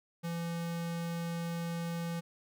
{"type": "tone", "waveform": "square", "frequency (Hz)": 168.9, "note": "E3", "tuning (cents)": 42, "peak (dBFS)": -35, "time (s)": [0.23, 2.21], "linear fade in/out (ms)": 20, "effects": []}